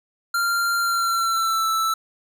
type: tone with pitch glide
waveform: square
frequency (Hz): 1387 to 1320.5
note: F6 to E6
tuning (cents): -12 to +3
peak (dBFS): -20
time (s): 0.34-1.94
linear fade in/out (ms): 5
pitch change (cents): -85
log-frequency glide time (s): 0.79-1.69
effects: none